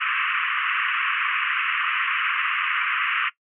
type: band-pass noise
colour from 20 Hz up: pink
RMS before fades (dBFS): -24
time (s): 0-3.3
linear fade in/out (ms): 20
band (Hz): 1100 to 2900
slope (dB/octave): 96
effects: noise-tail reverb RT60 0.1 s tail -18 dB re dry